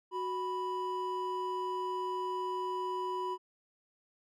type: tone pair together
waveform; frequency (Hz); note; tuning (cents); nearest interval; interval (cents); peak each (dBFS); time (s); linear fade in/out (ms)
triangle; 370 / 987.8; F#4 / B5; 0 / 0; octave + perfect fourth; 1700; -35 / -33; 0.11-3.38; 50
effects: none